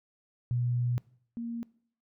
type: tone pair in turn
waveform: sine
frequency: 121.8 / 233.4 Hz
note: B2 / A#3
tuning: -24 / +2 cents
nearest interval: major seventh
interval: 1126 cents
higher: second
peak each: -26 / -33 dBFS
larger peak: first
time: 0.51-0.98 / 1.37-1.63 s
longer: first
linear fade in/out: 0 ms
effects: noise-tail reverb RT60 0.6 s tail -22 dB re dry